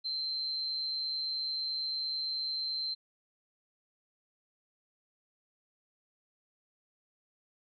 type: tone with amplitude modulation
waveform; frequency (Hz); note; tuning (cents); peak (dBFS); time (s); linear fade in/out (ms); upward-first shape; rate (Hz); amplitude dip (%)
sine; 4113; C8; -30; -30; 0.04-2.95; 20; sine; 149; 45
effects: none